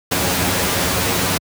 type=noise with comb filter; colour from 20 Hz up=pink; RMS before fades=-18 dBFS; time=0.11-1.38 s; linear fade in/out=10 ms; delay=11 ms; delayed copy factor=+0.75; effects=high-pass 80 Hz 12 dB/octave